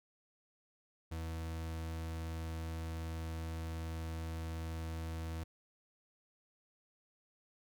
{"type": "tone", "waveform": "40% pulse", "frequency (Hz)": 81.3, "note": "E2", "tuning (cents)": -23, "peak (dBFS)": -38, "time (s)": [1.11, 5.44], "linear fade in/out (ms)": 10, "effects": []}